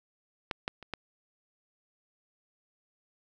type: clicks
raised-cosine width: 0.3 ms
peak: -15 / -15 / -30 / -18 dBFS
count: 4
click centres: 0.512 / 0.679 / 0.827 / 0.937 s
effects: none